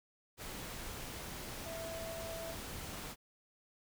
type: tone in noise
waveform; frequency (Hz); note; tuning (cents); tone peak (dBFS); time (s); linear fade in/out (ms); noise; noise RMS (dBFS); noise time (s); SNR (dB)
sine; 659.3; E5; 0; -43; 1.64-2.56; 50; pink; -45; 0.37-3.16; -1
effects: none